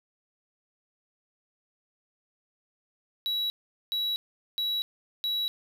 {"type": "tone bursts", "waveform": "triangle", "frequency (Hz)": 3900, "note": "B7", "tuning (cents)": -23, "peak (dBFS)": -25, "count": 4, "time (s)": [3.26, 5.48], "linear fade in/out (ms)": 0, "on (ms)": 240, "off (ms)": 420, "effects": []}